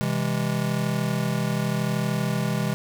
square chord, C augmented, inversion none, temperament just, 130.81 / 163.52 / 204.4 Hz, C3 / E3 / G#3, 0 / -14 / -27 cents, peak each -28 dBFS, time 0.01-2.74 s, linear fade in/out 0 ms, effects none

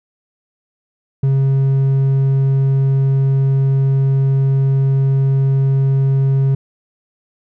sine tone with hard clipping, 135.6 Hz, C#3, 38 cents flat, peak -12 dBFS, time 1.23-6.55 s, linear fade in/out 5 ms, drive 3 dB, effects none

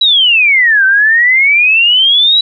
sine exponential two-way sweep, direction down then up, 3951 to 1528 to 3951 Hz, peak -5 dBFS, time 0.01-2.41 s, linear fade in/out 5 ms, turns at 0.85 s, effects none

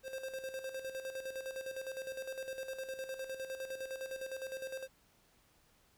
square tone with tremolo, 528 Hz, C5, 16 cents sharp, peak -39 dBFS, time 0.03-4.88 s, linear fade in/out 50 ms, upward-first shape square, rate 9.8 Hz, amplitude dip 60%, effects pink hiss -69 dBFS RMS until 5.97 s

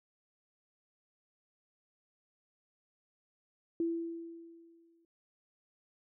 sine tone with exponential decay, 333.9 Hz, E4, 22 cents sharp, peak -28 dBFS, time 3.8-5.05 s, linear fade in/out 2 ms, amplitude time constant 270 ms, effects none

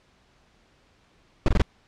brown noise bursts, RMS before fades -17 dBFS, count 4, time 1.46-1.619 s, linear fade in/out 2 ms, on 24 ms, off 21 ms, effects pink hiss -61 dBFS RMS until 1.87 s + low-pass 5000 Hz 12 dB/octave

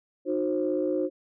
sine tone cluster, 306.2 / 363.7 / 530 Hz, D#4 / F#4 / C5, -28 / -30 / +22 cents, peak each -28 dBFS, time 0.25-1.1 s, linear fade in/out 50 ms, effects tanh soft clip ceiling -15 dBFS

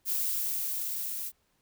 violet noise with level ramp, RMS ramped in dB -29 to -36 dBFS, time 0.05-1.32 s, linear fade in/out 50 ms, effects pink hiss -72 dBFS RMS until 1.61 s

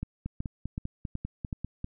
two click trains, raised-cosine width 5 ms, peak -21 / -20 dBFS, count 9 / 5, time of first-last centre 0.26-1.844 / 0.03-1.528 s, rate 5.05 / 2.67 Hz, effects none

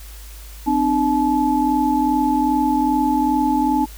sine tone cluster, 258.5 / 301 / 862 Hz, C4 / D4 / A5, -21 / +43 / -36 cents, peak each -20 / -19 / -19 dBFS, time 0.66-3.86 s, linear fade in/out 20 ms, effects added 52 Hz sine -35 dBFS peak until 3.97 s + white hiss -43 dBFS RMS until 3.97 s

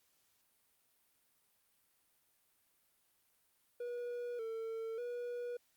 triangle tone with pitch steps, 483.5 / 449.9 / 484.2 Hz, B4 / A4 / B4, -37 / +39 / -34 cents, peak -37 dBFS, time 3.8-5.57 s, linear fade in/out 5 ms, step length 590 ms, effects white hiss -75 dBFS RMS until 5.76 s + Opus 48 kbps

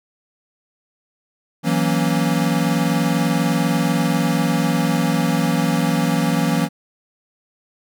square chord, F# dominant seventh, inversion third, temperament equal, 164.81 / 185 / 233.1 / 277.2 Hz, E3 / F#3 / A#3 / C#4, 0 / 0 / 0 / 0 cents, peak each -21 / -23 / -23 / -24 dBFS, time 1.63-6.69 s, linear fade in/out 50 ms, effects none

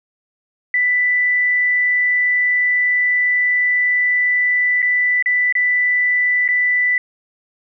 sine tone with dropouts, 1983 Hz, B6, 7 cents sharp, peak -13 dBFS, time 0.74-6.98 s, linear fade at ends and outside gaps 2 ms, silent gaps 4.82-4.826 / 5.225-5.259 / 5.525-5.552 / 6.479-6.487 s, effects none

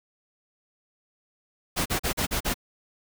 pink noise bursts, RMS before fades -26 dBFS, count 6, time 1.76-2.543 s, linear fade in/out 20 ms, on 98 ms, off 39 ms, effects none

